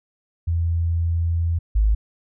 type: tone pair in turn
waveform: sine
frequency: 84 / 52.92 Hz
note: E2 / G#1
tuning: +33 / +33 cents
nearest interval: minor sixth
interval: 800 cents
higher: first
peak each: -18 / -14 dBFS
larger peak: second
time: 0.47-1.59 / 1.75-1.95 s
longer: first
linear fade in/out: 10 ms
effects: none